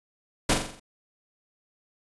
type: noise with echo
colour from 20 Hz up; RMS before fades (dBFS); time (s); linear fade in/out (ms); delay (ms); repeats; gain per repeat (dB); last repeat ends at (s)
pink; -21; 0.49-0.54; 5; 43; 6; -5; 0.798
effects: resampled to 24000 Hz